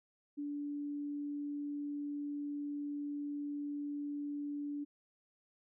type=tone; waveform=sine; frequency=289.8 Hz; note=D4; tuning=23 cents flat; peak=-37 dBFS; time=0.37-4.85 s; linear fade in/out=20 ms; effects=none